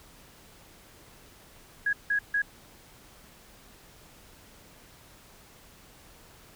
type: tone bursts at uneven times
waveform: sine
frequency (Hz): 1659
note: G#6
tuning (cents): -2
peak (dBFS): -23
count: 3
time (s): 1.86-1.93 / 2.1-2.19 / 2.34-2.42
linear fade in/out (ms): 5
effects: pink hiss -54 dBFS RMS until 6.55 s